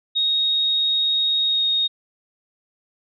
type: tone with pitch glide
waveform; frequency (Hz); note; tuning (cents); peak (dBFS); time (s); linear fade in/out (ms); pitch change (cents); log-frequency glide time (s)
sine; 3748 to 3724; A#7 to A#7; +9 to -2; -17; 0.15-1.88; 20; -11; 1.45-1.64
effects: none